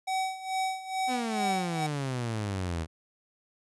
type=tone with tremolo; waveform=square; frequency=759 Hz; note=F#5; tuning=44 cents sharp; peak=-27 dBFS; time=0.07-1.87 s; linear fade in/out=10 ms; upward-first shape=sine; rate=2.3 Hz; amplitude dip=80%
type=exponential sweep; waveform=sawtooth; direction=down; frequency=260 to 78.2 Hz; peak=-26 dBFS; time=1.07-2.87 s; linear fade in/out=50 ms
effects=resampled to 24000 Hz